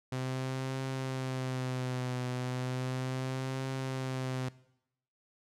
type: tone with vibrato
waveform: sawtooth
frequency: 129 Hz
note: C3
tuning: 24 cents flat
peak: -29 dBFS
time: 0.12-4.49 s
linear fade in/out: 5 ms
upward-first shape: triangle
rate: 0.35 Hz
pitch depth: 50 cents each way
effects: noise-tail reverb RT60 0.8 s tail -19 dB re dry + low-pass 9000 Hz 12 dB/octave